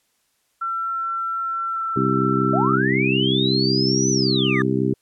sine tone with pitch glide, 1349 to 1337.4 Hz, E6 to E6, +40 to +25 cents, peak -22 dBFS, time 0.61-2.77 s, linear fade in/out 10 ms, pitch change -15 cents, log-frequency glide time 1.68-1.82 s
harmonic tone, 65.41 Hz, C2, in tune, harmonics 2 / 3 / 4 / 5 / 6, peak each -24 / -24 / -24 / -24 / -24 dBFS, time 1.96-4.94 s, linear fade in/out 5 ms
sine linear two-way sweep, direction up then down, 588 to 6100 to 1621 Hz, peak -21 dBFS, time 2.53-4.62 s, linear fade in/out 5 ms, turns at 4.1 s
triangle tone with exponential growth, 1208 Hz, D6, 48 cents sharp, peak -22 dBFS, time 4.17-4.62 s, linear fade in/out 1 ms, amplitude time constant 97 ms
effects white hiss -67 dBFS RMS until 5.01 s + low-pass 12000 Hz 12 dB/octave

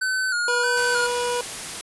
square tone with vibrato, 1475 Hz, F#6, 6 cents flat, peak -22 dBFS, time 0.01-1.07 s, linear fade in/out 10 ms, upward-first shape square, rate 1.6 Hz, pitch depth 53 cents each way
25% pulse tone, 486.4 Hz, B4, 26 cents flat, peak -19 dBFS, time 0.48-1.41 s, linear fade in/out 2 ms
white noise, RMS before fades -32 dBFS, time 0.77-1.81 s, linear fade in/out 0 ms
effects resampled to 24000 Hz

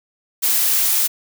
blue noise, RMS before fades -17 dBFS, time 0.42-1.08 s, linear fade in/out 20 ms, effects none

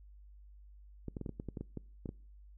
clicks, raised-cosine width 3 ms, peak -27 dBFS, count 12, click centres 1.083 / 1.168 / 1.213 / 1.262 / 1.293 / 1.399 / 1.487 / 1.572 / 1.61 / 1.773 / 2.058 / 2.091 s, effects noise-tail reverb RT60 0.5 s tail -25 dB re dry + added 50 Hz sine -53 dBFS peak until 2.57 s

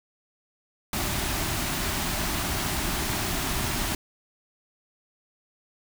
pink band-stop noise, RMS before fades -28 dBFS, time 0.93-3.95 s, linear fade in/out 2 ms, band 410 to 580 Hz, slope 96 dB/octave, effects none

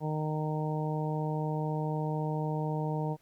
harmonic tone, 154 Hz, D#3, 17 cents flat, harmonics 1 / 2 / 3 / 4 / 5 / 6, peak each -31 / -39 / -38 / -41 / -41 / -40 dBFS, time 0-3.17 s, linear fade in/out 50 ms, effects pink hiss -68 dBFS RMS until 3.21 s

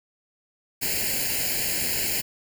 white noise with comb filter, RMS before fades -26 dBFS, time 0.81-2.22 s, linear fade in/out 20 ms, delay 0.42 ms, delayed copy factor +0.95, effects none

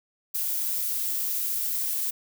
violet noise, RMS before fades -28 dBFS, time 0.34-2.11 s, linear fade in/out 10 ms, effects none

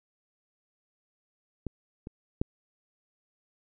clicks, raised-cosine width 3 ms, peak -20 / -26 / -13 dBFS, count 3, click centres 1.667 / 2.071 / 2.415 s, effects none

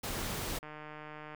pink noise, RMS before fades -37 dBFS, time 0.03-0.59 s, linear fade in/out 10 ms
click train, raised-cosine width 0.5 ms, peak -31 dBFS, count 110, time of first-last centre 0.63-1.347 s, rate 152 Hz
effects none

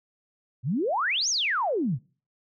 sine exponential two-way sweep, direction up then down, 110 to 6760 to 110 Hz, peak -23 dBFS, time 0.63-1.99 s, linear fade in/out 50 ms, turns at 1.29 s, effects noise-tail reverb RT60 0.4 s tail -24 dB re dry

